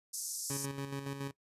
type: band-pass noise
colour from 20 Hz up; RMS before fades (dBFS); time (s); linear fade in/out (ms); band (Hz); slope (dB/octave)
pink; -40; 0.13-0.66; 10; 5300 to 12000; 48
type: tone with tremolo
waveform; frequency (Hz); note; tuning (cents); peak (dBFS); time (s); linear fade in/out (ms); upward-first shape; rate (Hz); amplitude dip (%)
20% pulse; 138.59; C#3; 0; -31; 0.5-1.31; 2; square; 7.1; 50
effects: noise-tail reverb RT60 0.1 s tail -19 dB re dry + resampled to 32000 Hz